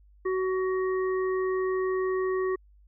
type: harmonic tone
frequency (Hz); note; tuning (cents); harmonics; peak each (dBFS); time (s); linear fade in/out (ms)
374.5; F#4; +21; 1 / 3 / 5; -25 / -35 / -39; 0.25-2.56; 10
effects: added 50 Hz sine -54 dBFS peak until 2.87 s